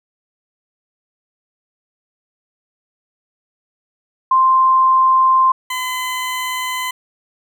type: tone pair in turn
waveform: sine / 20% pulse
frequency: 1046.5 / 1017.3 Hz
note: C6 / C6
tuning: 0 / -49 cents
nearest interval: unison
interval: 49 cents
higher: first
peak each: -9 / -15 dBFS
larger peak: first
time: 4.31-5.52 / 5.7-6.91 s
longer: neither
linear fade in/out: 5 ms
effects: none